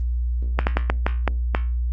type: slowing click train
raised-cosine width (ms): 0.5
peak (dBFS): -4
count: 7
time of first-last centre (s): 0.59-1.549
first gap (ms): 79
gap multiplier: 1.28
effects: added 60 Hz sine -20 dBFS peak until 1.92 s + Opus 24 kbps